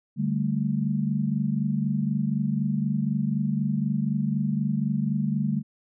sine chord, D suspended fourth, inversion none, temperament equal, 146.83 / 196 / 220 Hz, D3 / G3 / A3, 0 / 0 / 0 cents, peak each -27 dBFS, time 0.16-5.63 s, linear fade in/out 50 ms, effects none

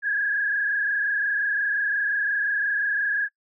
sine tone with frequency modulation, 1660 Hz, G#6, 1 cent flat, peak -21 dBFS, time 0.02-3.29 s, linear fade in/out 50 ms, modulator 25.7 Hz, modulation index 2.2, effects noise-tail reverb RT60 0.1 s tail -24 dB re dry

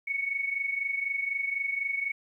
sine tone pair together, 2217 / 2241 Hz, C#7 / C#7, 0 / +18 cents, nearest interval unison, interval 18 cents, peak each -29 / -34 dBFS, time 0.07-2.12 s, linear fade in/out 10 ms, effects 11-bit

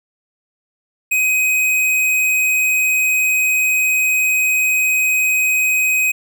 square tone, 2517 Hz, D#7, 19 cents sharp, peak -14 dBFS, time 1.11-6.12 s, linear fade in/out 10 ms, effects none

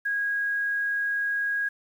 sine tone with quantisation, 1644 Hz, G#6, 18 cents flat, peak -24 dBFS, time 0.05-1.69 s, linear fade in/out 10 ms, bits 9, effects none

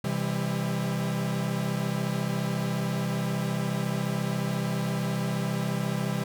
45% pulse chord, C major, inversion none, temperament equal with one note detuned, 130.81 / 164.81 / 199.31 Hz, C3 / E3 / G3, 0 / 0 / +29 cents, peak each -31 dBFS, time 0.04-6.24 s, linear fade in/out 5 ms, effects none

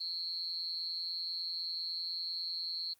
sine tone with amplitude modulation, 4263 Hz, C8, 32 cents sharp, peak -31 dBFS, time 0-2.94 s, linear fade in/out 10 ms, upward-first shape sine, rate 170 Hz, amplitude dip 100%, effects white hiss -69 dBFS RMS until 2.99 s + Opus 24 kbps

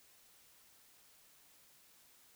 silence, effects white hiss -65 dBFS RMS until 2.35 s

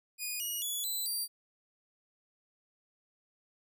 5% pulse tone with pitch steps, 2465 / 2898 / 3406 / 4004 / 4707 Hz, D#7 / F#7 / G#7 / B7 / D8, -17 / -37 / +43 / +23 / +3 cents, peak -26 dBFS, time 0.18-1.28 s, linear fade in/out 50 ms, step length 220 ms, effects none

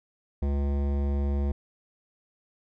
sine tone with hard clipping, 70.5 Hz, C#2, 30 cents sharp, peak -26 dBFS, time 0.42-1.52 s, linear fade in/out 5 ms, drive 16 dB, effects none

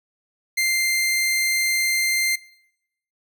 sawtooth tone, 2093 Hz, C7, in tune, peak -15 dBFS, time 0.57-2.36 s, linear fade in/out 10 ms, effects noise-tail reverb RT60 0.8 s tail -22 dB re dry

